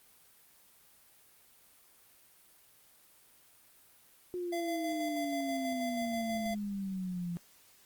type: exponential sweep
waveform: sine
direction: down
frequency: 361.7 to 170.5 Hz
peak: -34 dBFS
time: 4.34-7.37 s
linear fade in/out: 0 ms
type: tone with tremolo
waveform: square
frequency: 682 Hz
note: F5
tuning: 41 cents flat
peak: -35 dBFS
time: 4.52-6.55 s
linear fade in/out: 10 ms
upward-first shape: square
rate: 6.2 Hz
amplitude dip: 30%
effects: white hiss -62 dBFS RMS until 7.85 s + Opus 32 kbps